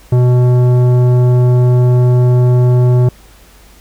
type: tone with tanh clipping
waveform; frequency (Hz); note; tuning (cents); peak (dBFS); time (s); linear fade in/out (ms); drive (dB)
sine; 124.1; B2; +9; -8; 0.12-3.09; 5; 13
effects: added 50 Hz sine -42 dBFS peak until 3.8 s + pink hiss -44 dBFS RMS until 3.8 s